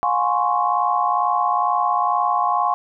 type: chord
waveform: sine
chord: Db major seventh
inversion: first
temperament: equal with one note detuned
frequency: 713.1 / 830.6 / 1046.5 / 1108.7 Hz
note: F5 / Ab5 / C6 / Db6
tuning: +36 / 0 / 0 / 0 cents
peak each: -22 dBFS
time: 0.03-2.74 s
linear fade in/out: 0 ms
effects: none